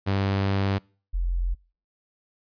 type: tone pair in turn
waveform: sawtooth / sine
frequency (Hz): 98 / 43.65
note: G2 / F1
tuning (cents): 0 / 0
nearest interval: octave + major second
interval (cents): 1400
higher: first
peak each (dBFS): -18 / -22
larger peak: first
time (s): 0.06-0.79 / 1.13-1.55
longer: first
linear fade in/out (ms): 20
effects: noise-tail reverb RT60 0.4 s tail -25 dB re dry + resampled to 11025 Hz